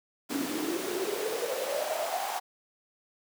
pink noise with high-pass filter sweep, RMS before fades -32 dBFS, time 0.29-2.4 s, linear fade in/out 20 ms, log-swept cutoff 260 to 800 Hz, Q 9.5, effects none

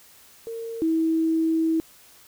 sine tone pair in turn, 457.4 / 323.4 Hz, A#4 / E4, -33 / -33 cents, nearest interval tritone, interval 600 cents, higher first, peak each -30 / -19 dBFS, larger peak second, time 0.47-0.82 / 0.82-1.8 s, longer second, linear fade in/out 0 ms, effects white hiss -52 dBFS RMS until 2.27 s

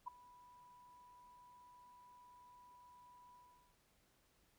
sine tone with ADSR envelope, 985 Hz, B5, 5 cents flat, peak -39 dBFS, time 0.06-3.77 s, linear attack 18 ms, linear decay 7 ms, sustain -21 dB, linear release 430 ms, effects pink hiss -75 dBFS RMS until 4.58 s

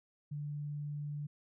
sine tone, 146.83 Hz, D3, in tune, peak -37 dBFS, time 0.31-1.27 s, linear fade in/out 10 ms, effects none

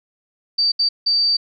sine tone bursts at uneven times, 4631 Hz, D8, 25 cents flat, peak -14 dBFS, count 3, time 0.58-0.72 / 0.79-0.89 / 1.06-1.37 s, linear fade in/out 10 ms, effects none

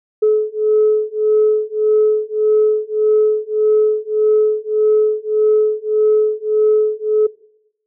sine beating tone pair, 427.9 / 429.6 Hz, A4 / A4, -48 / -41 cents, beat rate 1.7 Hz, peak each -14 dBFS, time 0.22-7.27 s, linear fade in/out 10 ms, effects noise-tail reverb RT60 0.8 s tail -22 dB re dry + tanh soft clip ceiling -5 dBFS

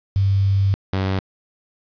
sine / sawtooth tone pair in turn, 98 / 95.49 Hz, G2 / G2, 0 / -45 cents, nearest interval unison, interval 45 cents, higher first, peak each -14 / -15 dBFS, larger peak first, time 0.16-0.74 / 0.93-1.19 s, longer first, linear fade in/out 0 ms, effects resampled to 11025 Hz + 7-bit

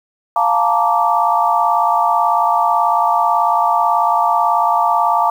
sine chord, Bb major seventh, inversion second, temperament just, 699.2 / 874.1 / 932.3 / 1165.4 Hz, F5 / A5 / Bb5 / D6, +2 / -12 / 0 / -14 cents, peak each -17 dBFS, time 0.36-5.3 s, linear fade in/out 2 ms, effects 7-bit

